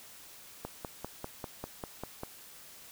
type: click train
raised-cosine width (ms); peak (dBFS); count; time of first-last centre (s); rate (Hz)
1; -23; 9; 0.65-2.234; 5.05
effects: white hiss -52 dBFS RMS until 2.91 s